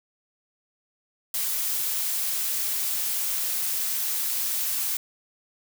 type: noise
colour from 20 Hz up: blue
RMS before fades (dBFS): -27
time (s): 1.34-4.97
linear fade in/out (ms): 2
effects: none